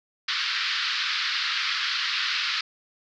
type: band-pass noise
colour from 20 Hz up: white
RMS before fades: -27 dBFS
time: 0.28-2.61 s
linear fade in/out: 5 ms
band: 1200 to 4800 Hz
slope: 48 dB/octave
effects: none